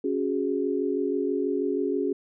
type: chord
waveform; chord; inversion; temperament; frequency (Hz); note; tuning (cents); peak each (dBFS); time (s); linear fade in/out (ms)
sine; C# suspended fourth; none; just; 277.2 / 369.6 / 415.8; C#4 / F#4 / G#4; 0 / -2 / +2; -28; 0.04-2.13; 5
effects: none